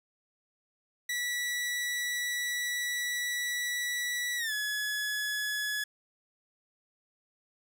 sawtooth tone with pitch glide, 1949 to 1696.7 Hz, B6 to G#6, -23 to +37 cents, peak -27 dBFS, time 1.09-5.84 s, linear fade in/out 5 ms, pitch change -240 cents, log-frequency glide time 4.37-4.53 s, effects none

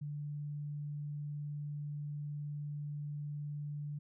sine tone, 146.83 Hz, D3, in tune, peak -38 dBFS, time 0.01-3.99 s, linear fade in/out 10 ms, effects none

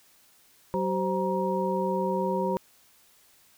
sine tone cluster, 188 / 380.7 / 524 / 943 Hz, F#3 / F#4 / C5 / A#5, +28 / +49 / +2 / +20 cents, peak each -30 dBFS, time 0.74-2.57 s, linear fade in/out 0 ms, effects white hiss -60 dBFS RMS until 3.57 s

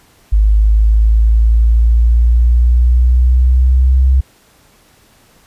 sine exponential sweep, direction up, 51.91 to 65.8 Hz, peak -6 dBFS, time 0.32-4.21 s, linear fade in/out 10 ms, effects pink hiss -49 dBFS RMS until 5.46 s + resampled to 32000 Hz

